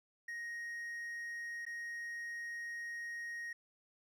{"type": "tone with dropouts", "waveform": "triangle", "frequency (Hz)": 1874, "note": "A#6", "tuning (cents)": 9, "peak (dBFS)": -39, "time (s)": [0.28, 3.53], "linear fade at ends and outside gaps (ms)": 5, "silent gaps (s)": [1.653, 1.664], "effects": []}